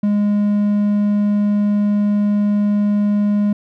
triangle tone, 206.2 Hz, G#3, 12 cents flat, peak -11 dBFS, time 0.03-3.53 s, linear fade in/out 5 ms, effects none

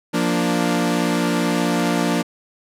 sawtooth chord, Bb major, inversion second, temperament equal, 174.61 / 233.1 / 293.7 Hz, F3 / Bb3 / D4, 0 / 0 / 0 cents, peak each -18 dBFS, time 0.13-2.23 s, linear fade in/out 20 ms, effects low-pass 12000 Hz 12 dB/octave

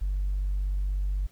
triangle tone with tanh clipping, 48.09 Hz, G1, 32 cents flat, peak -25 dBFS, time 0.01-1.27 s, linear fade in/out 10 ms, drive 5 dB, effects pink hiss -61 dBFS RMS until 1.31 s

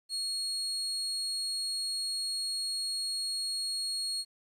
35% pulse tone, 4300 Hz, C8, 47 cents sharp, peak -30 dBFS, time 0.09-4.25 s, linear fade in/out 50 ms, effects resampled to 32000 Hz + 11-bit

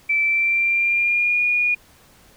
sine tone with pitch glide, 2325 to 2441 Hz, D7 to D#7, -18 to -34 cents, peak -16 dBFS, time 0.09-1.75 s, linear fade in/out 10 ms, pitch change +84 cents, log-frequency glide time 0.22-1.42 s, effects pink hiss -52 dBFS RMS until 2.36 s

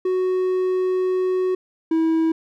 triangle tone pair in turn, 370 / 323.9 Hz, F#4 / E4, 0 / -30 cents, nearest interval major second, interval 230 cents, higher first, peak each -16 / -14 dBFS, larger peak second, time 0.05-1.55 / 1.91-2.32 s, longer first, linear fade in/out 5 ms, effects none

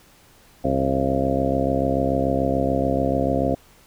harmonic tone with a mistuned harmonic, 66.9 Hz, C2, 39 cents sharp, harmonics 1 / 2 / 3 / 4 / 5 / 6 / 7 / 8 / 9 / 10, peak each -29 / -28 / -30 / -24 / -32 / -30 / -31 / -25 / -31 / -26 dBFS, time 0.64-3.55 s, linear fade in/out 5 ms, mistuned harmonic 10, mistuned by +35 cents, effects pink hiss -53 dBFS RMS until 3.86 s

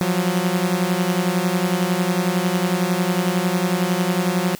sawtooth beating tone pair, 174.61 / 185.61 Hz, F3 / F#3, 0 / +6 cents, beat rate 11 Hz, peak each -17 / -17 dBFS, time 0.01-4.55 s, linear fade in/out 0 ms, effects white hiss -42 dBFS RMS until 4.59 s

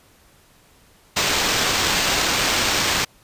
white noise with sample-and-hold, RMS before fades -20 dBFS, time 1.16-3.05 s, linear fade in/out 10 ms, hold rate 11025 Hz, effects pink hiss -54 dBFS RMS until 3.23 s + resampled to 32000 Hz

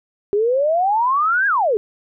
sine exponential two-way sweep, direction up then down, 395.9 to 1661.2 to 395.9 Hz, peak -14 dBFS, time 0.33-1.77 s, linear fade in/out 0 ms, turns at 1.47 s, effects none

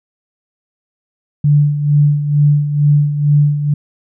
sine tone with tremolo, 146.5 Hz, D3, 4 cents flat, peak -6 dBFS, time 1.44-3.74 s, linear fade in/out 5 ms, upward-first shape sine, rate 2.2 Hz, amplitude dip 65%, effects none

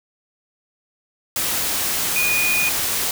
sine tone in noise, 2463 Hz, D#7, 18 cents flat, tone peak -18 dBFS, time 2.16-2.69 s, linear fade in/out 2 ms, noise white, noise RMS -22 dBFS, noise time 1.36-3.11 s, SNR +1 dB, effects none

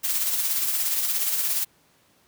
blue noise with tremolo, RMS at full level -23 dBFS, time 0.03-1.65 s, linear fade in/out 20 ms, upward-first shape sine, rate 17 Hz, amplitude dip 40%, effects pink hiss -61 dBFS RMS until 2.27 s + high-pass 100 Hz 12 dB/octave

